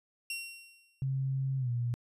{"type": "tone with exponential decay", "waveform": "sawtooth", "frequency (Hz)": 2740, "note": "F7", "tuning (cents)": -34, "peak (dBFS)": -30, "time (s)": [0.3, 1.04], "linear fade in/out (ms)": 2, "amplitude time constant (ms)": 160}
{"type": "tone with pitch glide", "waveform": "sine", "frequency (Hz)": [134.1, 120.16], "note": ["C3", "B2"], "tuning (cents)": [43, -47], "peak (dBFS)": -29, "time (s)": [1.02, 1.94], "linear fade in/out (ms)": 0, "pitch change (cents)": -190, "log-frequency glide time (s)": [1.58, 1.7]}
{"effects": ["resampled to 32000 Hz"]}